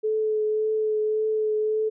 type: tone with vibrato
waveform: sine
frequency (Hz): 431.6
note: A4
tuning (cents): -33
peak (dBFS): -21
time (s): 0.03-1.9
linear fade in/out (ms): 20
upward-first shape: triangle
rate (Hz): 1.8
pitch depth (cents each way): 17
effects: none